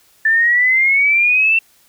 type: exponential sweep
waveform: sine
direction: up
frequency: 1760 to 2700 Hz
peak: -10 dBFS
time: 0.25-1.59 s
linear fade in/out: 5 ms
effects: white hiss -53 dBFS RMS until 1.88 s